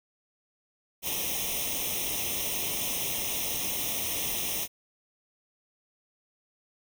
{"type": "noise with comb filter", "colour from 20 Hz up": "white", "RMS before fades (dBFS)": -31, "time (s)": [1.02, 4.68], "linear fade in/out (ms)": 50, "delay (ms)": 0.33, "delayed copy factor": 0.9, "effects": []}